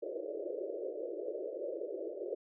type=band-pass noise; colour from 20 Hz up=white; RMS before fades=-40 dBFS; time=0.02-2.35 s; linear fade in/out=10 ms; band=330 to 600 Hz; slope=96 dB/octave; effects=none